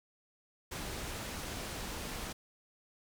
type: low-pass noise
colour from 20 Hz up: pink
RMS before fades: -41 dBFS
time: 0.71-2.33 s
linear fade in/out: 10 ms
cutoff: 12000 Hz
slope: 12 dB/octave
effects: none